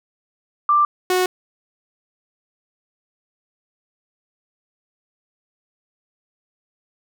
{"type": "tone pair in turn", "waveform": ["sine", "sawtooth"], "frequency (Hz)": [1181, 366.6], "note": ["D6", "F#4"], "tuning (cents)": [9, -16], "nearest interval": "octave + minor sixth", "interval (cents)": 2025, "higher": "first", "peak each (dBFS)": -12, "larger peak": "neither", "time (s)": [[0.69, 0.85], [1.1, 1.26]], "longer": "neither", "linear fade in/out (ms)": 2, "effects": []}